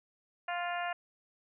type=harmonic tone; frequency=350.1 Hz; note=F4; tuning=4 cents sharp; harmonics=2 / 3 / 4 / 5 / 6 / 7 / 8; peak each=-35 / -42 / -41 / -41 / -47 / -46 / -46 dBFS; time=0.48-0.93 s; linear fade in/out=5 ms; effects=none